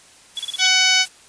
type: noise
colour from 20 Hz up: blue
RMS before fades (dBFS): -32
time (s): 0.35-1.09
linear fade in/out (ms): 20
type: tone bursts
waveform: sine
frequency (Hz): 3395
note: G#7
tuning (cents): +37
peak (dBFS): -23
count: 6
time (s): 0.37-0.669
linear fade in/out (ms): 2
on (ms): 24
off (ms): 31
type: harmonic tone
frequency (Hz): 748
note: F#5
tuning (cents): +19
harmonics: 1 / 2 / 3 / 4 / 5 / 6 / 7 / 8 / 9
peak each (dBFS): -29 / -23 / -19 / -19 / -23 / -23 / -22 / -23 / -28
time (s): 0.58-1.06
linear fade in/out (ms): 50
effects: white hiss -48 dBFS RMS until 1.28 s + resampled to 22050 Hz